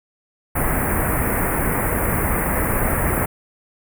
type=band-stop noise; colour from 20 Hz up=pink; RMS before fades=-20 dBFS; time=0.55-3.26 s; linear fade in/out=10 ms; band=2200 to 9400 Hz; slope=48 dB/octave; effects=none